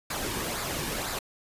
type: noise with flanger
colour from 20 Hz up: pink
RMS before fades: -32 dBFS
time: 0.1-1.19 s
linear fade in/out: 5 ms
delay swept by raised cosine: 0.33 to 1.53 ms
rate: 2 Hz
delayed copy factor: -0.5
effects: resampled to 32000 Hz